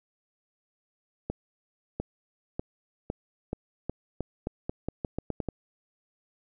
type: accelerating click train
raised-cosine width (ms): 2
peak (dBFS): -17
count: 15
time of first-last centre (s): 1.3-5.487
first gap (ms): 700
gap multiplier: 0.85
effects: none